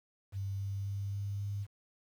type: tone with pitch steps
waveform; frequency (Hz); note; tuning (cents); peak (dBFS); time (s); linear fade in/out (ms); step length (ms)
sine; 98 / 98.74 / 99.48 / 100.23 / 100.99; G2 / G2 / G2 / G2 / G#2; 0 / +13 / +26 / +39 / -48; -34; 0.32-1.67; 50; 270
effects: 10-bit